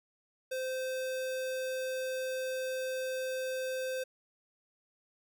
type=tone; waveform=square; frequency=518 Hz; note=C5; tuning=17 cents flat; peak=-34 dBFS; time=0.51-4.04 s; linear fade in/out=10 ms; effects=none